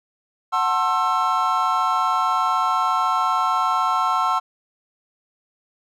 triangle chord, F# half-diminished seventh, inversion none, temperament just, 740 / 888 / 1065.6 / 1332 Hz, F#5 / A5 / C6 / E6, 0 / +16 / +31 / +18 cents, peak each -23 / -24 / -20 / -20 dBFS, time 0.52-4.4 s, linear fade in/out 20 ms, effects none

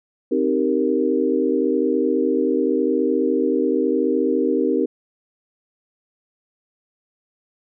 sine chord, C minor seventh, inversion none, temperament equal, 261.6 / 311.1 / 392 / 466.2 Hz, C4 / Eb4 / G4 / Bb4, 0 / 0 / 0 / 0 cents, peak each -22 dBFS, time 0.31-4.86 s, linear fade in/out 10 ms, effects none

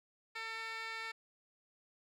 15% pulse tone with band-pass filter, 448.9 Hz, A4, 35 cents sharp, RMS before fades -43 dBFS, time 0.35-1.12 s, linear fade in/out 10 ms, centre 2600 Hz, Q 2.3, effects none

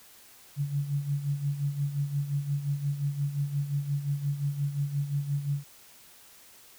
sine tone with tremolo, 142.5 Hz, C#3, 48 cents sharp, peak -24 dBFS, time 0.56-5.64 s, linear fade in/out 50 ms, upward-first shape sine, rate 5.7 Hz, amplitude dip 70%, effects white hiss -54 dBFS RMS until 6.78 s

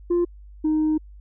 sine tone pair in turn, 348.3 / 309.7 Hz, F4 / D#4, -5 / -8 cents, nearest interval major second, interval 203 cents, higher first, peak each -15 / -16 dBFS, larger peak first, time 0.1-0.25 / 0.64-0.98 s, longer second, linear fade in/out 10 ms, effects tanh soft clip ceiling -16 dBFS + added 50 Hz sine -41 dBFS peak until 1.2 s

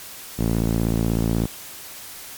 sawtooth tone with band-pass filter, 56.3 Hz, A1, 40 cents sharp, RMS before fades -21 dBFS, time 0.38-1.47 s, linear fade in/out 20 ms, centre 220 Hz, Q 1, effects white hiss -38 dBFS RMS until 2.37 s + MP3 96 kbps

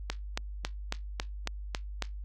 click train, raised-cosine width 0.2 ms, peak -13 dBFS, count 8, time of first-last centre 0.1-2.023 s, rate 3.64 Hz, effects added 50 Hz sine -37 dBFS peak until 2.24 s + Opus 48 kbps

